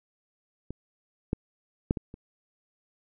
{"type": "clicks", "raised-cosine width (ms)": 3, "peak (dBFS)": [-23, -13, -10, -19, -29], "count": 5, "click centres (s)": [0.706, 1.331, 1.909, 1.972, 2.141], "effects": []}